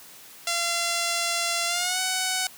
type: tone with pitch glide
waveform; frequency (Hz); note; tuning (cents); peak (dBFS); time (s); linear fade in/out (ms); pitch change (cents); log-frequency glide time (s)
5% pulse; 685 to 747; F5 to F#5; -34 to +16; -12; 0.47-2.47; 2; +150; 1.67-2
effects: white hiss -47 dBFS RMS until 2.57 s + high-pass 100 Hz 12 dB/octave